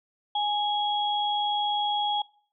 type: tone pair together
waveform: sine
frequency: 830.6 / 3318 Hz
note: G#5 / G#7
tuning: 0 / -2 cents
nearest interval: 2 octaves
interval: 2398 cents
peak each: -25 / -29 dBFS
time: 0.35-2.22 s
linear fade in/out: 5 ms
effects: noise-tail reverb RT60 0.5 s tail -22 dB re dry